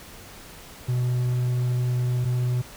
triangle tone pair in turn, 124 / 124 Hz, B2 / B2, +7 / +7 cents, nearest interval unison, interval 0 cents, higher neither, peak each -19 dBFS, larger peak neither, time 0.88-2.25 / 2.25-2.62 s, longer first, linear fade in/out 10 ms, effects pink hiss -44 dBFS RMS until 2.76 s

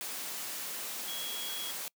sine tone in noise, 3322 Hz, G#7, in tune, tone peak -39 dBFS, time 1.08-1.71 s, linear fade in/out 0 ms, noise white, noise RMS -39 dBFS, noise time 0.01-1.88 s, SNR -3 dB, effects noise-tail reverb RT60 0.1 s tail -26 dB re dry + high-pass 200 Hz 12 dB/octave

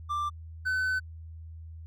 triangle tone pair in turn, 1180 / 1514.1 Hz, D6 / F#6, +8 / +39 cents, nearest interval major third, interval 431 cents, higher second, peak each -26 / -24 dBFS, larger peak second, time 0.09-0.3 / 0.65-1 s, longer second, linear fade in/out 20 ms, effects added 81 Hz sine -41 dBFS peak until 1.86 s

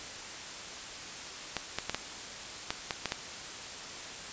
clicks, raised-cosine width 0.2 ms, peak -13 dBFS, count 8, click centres 1.567 / 1.786 / 1.896 / 1.946 / 2.705 / 2.908 / 3.057 / 3.121 s, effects white hiss -42 dBFS RMS until 4.32 s + resampled to 16000 Hz

